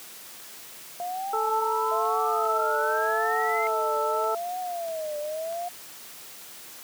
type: exponential sweep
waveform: sine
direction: up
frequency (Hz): 698.5 to 2115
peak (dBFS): -29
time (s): 1-3.67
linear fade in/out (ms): 0
type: harmonic tone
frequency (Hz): 440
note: A4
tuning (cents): 0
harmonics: 1 / 2 / 3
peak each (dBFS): -29 / -29 / -28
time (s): 1.33-4.35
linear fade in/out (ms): 5
type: tone with vibrato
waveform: sine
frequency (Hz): 659.3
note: E5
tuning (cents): 0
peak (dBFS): -29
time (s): 1.91-5.69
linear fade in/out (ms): 10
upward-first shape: triangle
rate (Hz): 0.84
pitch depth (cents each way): 200
type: clicks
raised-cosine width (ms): 0.2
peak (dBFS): -28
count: 6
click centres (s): 2.054 / 2.454 / 3.495 / 4.242 / 4.884 / 5.526
effects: white hiss -44 dBFS RMS until 6.83 s + high-pass 150 Hz 12 dB/octave